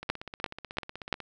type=two click trains; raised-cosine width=0.3 ms; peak=-23 / -10 dBFS; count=20 / 4; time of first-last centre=0.03-1.203 / 0.1-1.127 s; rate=16.2 / 2.92 Hz; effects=none